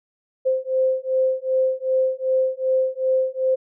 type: beating tone pair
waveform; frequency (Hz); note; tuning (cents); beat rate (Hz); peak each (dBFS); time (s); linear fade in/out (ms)
sine; 520 / 522.6; C5 / C5; -11 / -2; 2.6; -21; 0.45-3.56; 20
effects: none